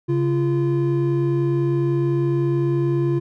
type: tone pair together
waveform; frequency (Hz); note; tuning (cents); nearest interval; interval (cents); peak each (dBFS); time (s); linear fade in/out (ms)
triangle; 137.94 / 344; C#3 / F4; -8 / -26; octave + major third; 1582; -18; 0.08-3.2; 20
effects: none